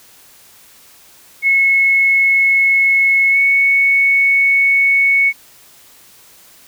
sine tone with pitch glide, 2187 to 2215 Hz, C#7 to C#7, -24 to -2 cents, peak -9 dBFS, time 1.42-5.33 s, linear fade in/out 50 ms, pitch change +22 cents, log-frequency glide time 3.31-3.37 s, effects white hiss -45 dBFS RMS until 6.67 s

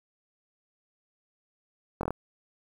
slowing click train, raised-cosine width 1 ms, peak -16 dBFS, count 5, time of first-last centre 2.01-2.106 s, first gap 22 ms, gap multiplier 1.06, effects 8-bit

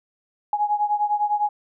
sine beating tone pair, 830.6 / 840.5 Hz, G#5 / G#5, 0 / +20 cents, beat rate 9.9 Hz, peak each -21 / -24 dBFS, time 0.53-1.49 s, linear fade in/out 2 ms, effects none

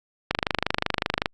click train, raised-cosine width 0.3 ms, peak -5 dBFS, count 25, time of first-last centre 0.31-1.259 s, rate 25.3 Hz, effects Opus 48 kbps

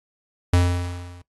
square tone with level ramp, 88.5 Hz, F2, 23 cents sharp, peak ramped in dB -13 to -43 dBFS, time 0.53-1.22 s, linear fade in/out 5 ms, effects noise-tail reverb RT60 0.1 s tail -19 dB re dry + AAC 32 kbps

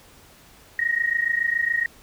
sine tone pair together, 1864.7 / 1891.8 Hz, A#6 / A#6, 0 / +25 cents, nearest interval unison, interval 25 cents, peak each -23 dBFS, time 0.79-1.86 s, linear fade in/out 2 ms, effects pink hiss -51 dBFS RMS until 2.02 s

